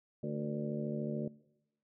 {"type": "harmonic tone with a mistuned harmonic", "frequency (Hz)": 73.7, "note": "D2", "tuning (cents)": 7, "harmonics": [2, 3, 4, 5, 6, 7, 8], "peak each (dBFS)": [-40, -39, -48, -42, -45, -50, -44], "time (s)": [0.23, 1.28], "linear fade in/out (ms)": 5, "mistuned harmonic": 6, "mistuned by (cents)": 78, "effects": ["noise-tail reverb RT60 0.9 s tail -21 dB re dry"]}